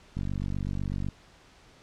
click train, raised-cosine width 5 ms, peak -20 dBFS, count 45, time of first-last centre 0.17-1.087 s, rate 48 Hz, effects pink hiss -56 dBFS RMS until 1.82 s + low-pass 6000 Hz 12 dB/octave

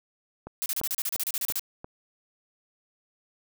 click train, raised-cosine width 1 ms, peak -24 dBFS, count 5, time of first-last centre 0.47-1.845 s, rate 2.91 Hz
blue noise bursts, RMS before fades -29 dBFS, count 14, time 0.62-1.595 s, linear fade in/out 0 ms, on 39 ms, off 33 ms
effects none

